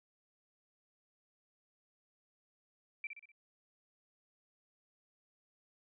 sine tone with echo, 2339 Hz, D7, 8 cents flat, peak -37 dBFS, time 3.04-3.07 s, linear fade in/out 2 ms, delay 62 ms, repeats 4, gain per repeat -6 dB, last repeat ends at 3.318 s, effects none

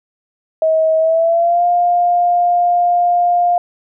sine tone with pitch glide, 638 to 703.8 Hz, D#5 to F5, +43 to +13 cents, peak -10 dBFS, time 0.62-3.58 s, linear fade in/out 2 ms, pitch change +170 cents, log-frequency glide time 0.98-1.65 s, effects none

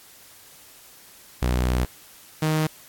sawtooth tone pair in turn, 61.9 / 155.98 Hz, B1 / D#3, +5 / +5 cents, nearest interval octave + major third, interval 1600 cents, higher second, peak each -16 dBFS, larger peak neither, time 1.42-1.85 / 2.42-2.67 s, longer first, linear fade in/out 5 ms, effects white hiss -49 dBFS RMS until 2.88 s + AAC 64 kbps

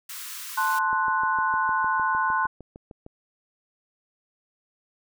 white high-pass noise, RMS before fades -37 dBFS, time 0.09-0.79 s, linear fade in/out 5 ms, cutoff 1000 Hz, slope 96 dB/octave
sine chord, F# diminished, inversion first, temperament equal, 880 / 1046.5 / 1480 Hz, A5 / C6 / F#6, 0 / 0 / 0 cents, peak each -27 / -24 / -26 dBFS, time 0.57-2.47 s, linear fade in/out 10 ms
click train, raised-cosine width 2 ms, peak -28 dBFS, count 15, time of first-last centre 0.93-3.064 s, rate 6.56 Hz
effects none

